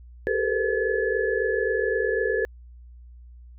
sine tone cluster, 392.3 / 435.6 / 459.2 / 507 / 1714 Hz, G4 / A4 / A#4 / B4 / A6, +1 / -17 / -26 / +45 / -46 cents, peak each -28 dBFS, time 0.27-2.45 s, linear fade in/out 0 ms, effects added 60 Hz sine -43 dBFS peak until 3.58 s

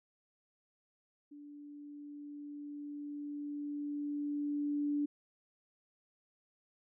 sine tone with level ramp, 291.2 Hz, D4, 15 cents flat, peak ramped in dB -49 to -30 dBFS, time 1.31-5.06 s, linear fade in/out 10 ms, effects none

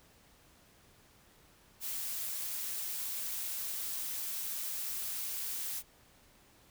blue noise, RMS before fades -38 dBFS, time 1.8-5.83 s, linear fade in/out 50 ms, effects pink hiss -63 dBFS RMS until 6.7 s

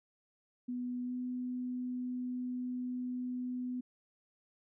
sine tone with pitch glide, 247.1 to 249.8 Hz, B3 to B3, +1 to +20 cents, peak -35 dBFS, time 0.68-3.81 s, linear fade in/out 10 ms, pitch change +19 cents, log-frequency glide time 1.04-1.13 s, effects none

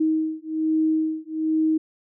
sine beating tone pair, 314.9 / 316.1 Hz, D#4 / D#4, +21 / +27 cents, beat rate 1.2 Hz, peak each -23 dBFS, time 0-1.78 s, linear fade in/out 10 ms, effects none

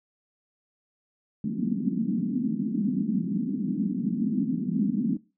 pink band-pass noise, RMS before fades -27 dBFS, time 1.44-5.17 s, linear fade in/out 5 ms, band 180 to 270 Hz, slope 48 dB/octave, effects noise-tail reverb RT60 0.3 s tail -21 dB re dry

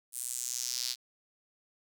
sawtooth tone with high-pass filter sweep, 123.7 Hz, B2, 3 cents sharp, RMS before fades -36 dBFS, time 0.12-0.96 s, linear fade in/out 50 ms, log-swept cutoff 9500 to 4400 Hz, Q 3, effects none

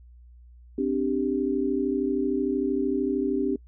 sine chord, C suspended second, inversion none, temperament equal with one note detuned, 260.6 / 293.7 / 392 Hz, C4 / D4 / G4, -7 / 0 / 0 cents, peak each -27 dBFS, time 0.78-3.56 s, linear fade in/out 5 ms, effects noise-tail reverb RT60 0.1 s tail -25 dB re dry + added 60 Hz sine -47 dBFS peak until 3.67 s

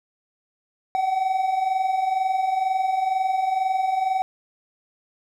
triangle tone pair together, 740 / 762.1 Hz, F#5 / G5, 0 / -49 cents, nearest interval minor second, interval 51 cents, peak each -25 / -19 dBFS, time 0.95-4.22 s, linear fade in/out 0 ms, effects none

